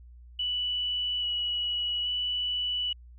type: tone with vibrato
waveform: sine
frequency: 2945 Hz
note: F#7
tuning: 9 cents flat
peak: -27 dBFS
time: 0.39-2.93 s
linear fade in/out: 5 ms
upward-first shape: square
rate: 0.6 Hz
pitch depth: 10 cents each way
effects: added 60 Hz sine -47 dBFS peak until 3.18 s